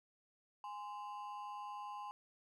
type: ring-modulated tone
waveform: triangle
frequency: 932.3 Hz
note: A#5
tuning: in tune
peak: -39 dBFS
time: 0.64-2.11 s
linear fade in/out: 0 ms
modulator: 105 Hz
effects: none